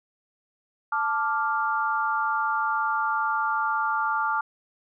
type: chord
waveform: sine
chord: D minor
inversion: second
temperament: equal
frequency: 880 / 1174.7 / 1396.9 Hz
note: A5 / D6 / F6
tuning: 0 / 0 / 0 cents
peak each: -27 dBFS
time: 0.92-4.41 s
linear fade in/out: 5 ms
effects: none